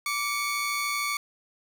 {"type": "tone pair together", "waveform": "sawtooth", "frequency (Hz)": [1165, 2217], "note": ["D6", "C#7"], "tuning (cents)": [-14, 0], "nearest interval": "major seventh", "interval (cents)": 1114, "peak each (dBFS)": -26, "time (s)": [0.06, 1.17], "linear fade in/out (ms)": 2, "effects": []}